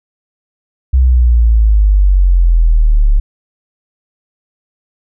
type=exponential sweep; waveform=sine; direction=down; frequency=65.41 to 35 Hz; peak=-5 dBFS; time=0.93-3.2 s; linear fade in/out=10 ms; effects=none